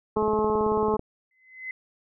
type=harmonic tone; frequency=214.5 Hz; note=A3; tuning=44 cents flat; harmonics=1 / 2 / 3 / 4 / 5 / 6; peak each=-30 / -23 / -36 / -29 / -30 / -39 dBFS; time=0.16-0.97 s; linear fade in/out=10 ms
type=click train; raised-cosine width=2 ms; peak=-20 dBFS; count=16; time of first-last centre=0.17-0.994 s; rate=18.2 Hz
type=tone with exponential growth; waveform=sine; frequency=2042 Hz; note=C7; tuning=43 cents flat; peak=-29 dBFS; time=1.31-1.71 s; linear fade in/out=2 ms; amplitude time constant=86 ms
effects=none